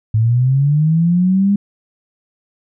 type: linear sweep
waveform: sine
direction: up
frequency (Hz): 107.1 to 203.9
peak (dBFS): -10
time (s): 0.14-1.56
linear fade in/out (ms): 5
effects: none